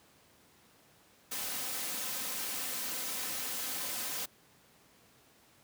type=noise with comb filter; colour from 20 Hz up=white; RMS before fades=-37 dBFS; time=1.31-4.26 s; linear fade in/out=10 ms; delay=3.9 ms; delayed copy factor=+0.5; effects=pink hiss -63 dBFS RMS until 5.63 s + high-pass 100 Hz 12 dB/octave